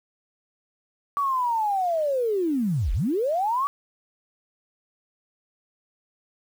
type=linear two-way sweep; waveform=sine; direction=down then up; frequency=1153 to 34 to 1153 Hz; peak=-21 dBFS; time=1.17-3.67 s; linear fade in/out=0 ms; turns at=2.93 s; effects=8-bit